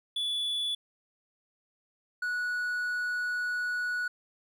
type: tone pair in turn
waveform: triangle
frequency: 3440 / 1467.8 Hz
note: A7 / F#6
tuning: -40 / -14 cents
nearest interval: octave + minor third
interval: 1474 cents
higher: first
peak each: -27 dBFS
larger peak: neither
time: 0.16-0.75 / 2.22-4.08 s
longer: second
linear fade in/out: 5 ms
effects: none